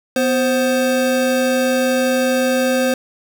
square tone pair together, 248.9 / 524 Hz, B3 / C5, +14 / +2 cents, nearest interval octave + minor second, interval 1288 cents, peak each -19 / -17 dBFS, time 0.16-2.94 s, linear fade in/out 2 ms, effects none

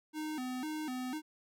square tone with vibrato, 279.8 Hz, C#4, 16 cents sharp, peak -37 dBFS, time 0.13-1.22 s, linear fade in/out 50 ms, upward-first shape square, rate 2 Hz, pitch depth 170 cents each way, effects none

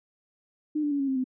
sine tone with pitch steps, 303 / 293.2 / 283.7 / 274.5 / 265.6 / 257 Hz, D#4 / D4 / C#4 / C#4 / C4 / C4, -46 / -3 / +40 / -17 / +26 / -31 cents, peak -24 dBFS, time 0.75-1.242 s, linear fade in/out 10 ms, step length 82 ms, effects none

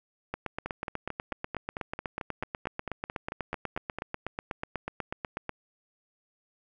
two click trains, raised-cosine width 0.5 ms, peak -17 / -19 dBFS, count 43 / 16, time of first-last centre 0.34-5.493 / 0.66-3.986 s, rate 8.15 / 4.51 Hz, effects none

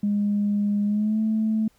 sine tone with pitch glide, 205.2 to 218.7 Hz, G#3 to A3, -21 to -10 cents, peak -19 dBFS, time 0.03-1.68 s, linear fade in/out 5 ms, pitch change +111 cents, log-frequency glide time 0.85-1.2 s, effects tanh soft clip ceiling -15 dBFS + pink hiss -63 dBFS RMS until 1.78 s

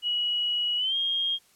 sine tone with pitch glide, 2917 to 3237 Hz, F#7 to G#7, -25 to -45 cents, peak -24 dBFS, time 0.02-1.39 s, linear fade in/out 50 ms, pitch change +180 cents, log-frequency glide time 0.77-0.96 s, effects white hiss -61 dBFS RMS until 1.55 s + low-pass 12000 Hz 12 dB/octave

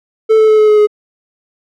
triangle tone with pitch steps, 440 / 436 / 431.9 / 428 / 424 / 420.1 Hz, A4 / A4 / A4 / A4 / G#4 / G#4, 0 / -16 / -32 / -48 / +36 / +20 cents, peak -3 dBFS, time 0.29-0.872 s, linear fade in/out 20 ms, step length 97 ms, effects none

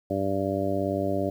harmonic tone, 97.6 Hz, G2, 7 cents flat, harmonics 1 / 2 / 3 / 4 / 5 / 6 / 7, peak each -33 / -33 / -30 / -32 / -37 / -29 / -34 dBFS, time 0.1-1.3 s, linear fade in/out 5 ms, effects 9-bit

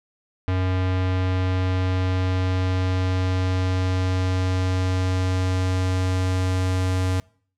square tone with low-pass filter sweep, 92.6 Hz, F#2, 2 cents sharp, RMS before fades -22 dBFS, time 0.48-7.2 s, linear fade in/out 0 ms, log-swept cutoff 3000 to 9400 Hz, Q 0.9, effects noise-tail reverb RT60 0.5 s tail -24 dB re dry

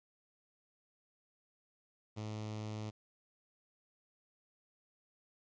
sawtooth tone with notch filter, 107.5 Hz, A2, 40 cents flat, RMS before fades -42 dBFS, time 2.16-2.91 s, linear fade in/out 20 ms, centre 1600 Hz, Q 1.8, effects resampled to 16000 Hz + 12-bit

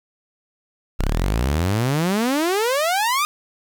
sawtooth exponential sweep, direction up, 30.59 to 1244.5 Hz, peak -14 dBFS, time 0.99-3.25 s, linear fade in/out 0 ms, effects 8-bit

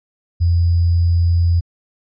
sine tone with sample-and-hold, 85.7 Hz, F2, 32 cents flat, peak -11 dBFS, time 0.4-1.61 s, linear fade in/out 20 ms, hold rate 4900 Hz, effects resampled to 16000 Hz

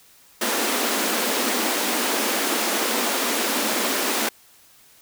pink high-pass noise, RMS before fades -23 dBFS, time 0.41-4.29 s, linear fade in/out 5 ms, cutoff 210 Hz, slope 96 dB/octave, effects white hiss -53 dBFS RMS until 5.01 s

